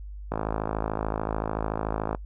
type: click train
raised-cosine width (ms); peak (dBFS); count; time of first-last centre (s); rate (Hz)
1; -13; 99; 0.32-2.148; 53.6
effects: noise-tail reverb RT60 0.1 s tail -24 dB re dry + added 50 Hz sine -36 dBFS peak until 2.25 s